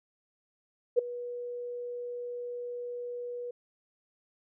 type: tone with ADSR envelope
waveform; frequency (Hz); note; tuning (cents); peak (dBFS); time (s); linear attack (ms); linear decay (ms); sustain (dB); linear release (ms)
sine; 485.6; B4; -29; -17; 0.96-3.51; 27; 8; -18; 6
effects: none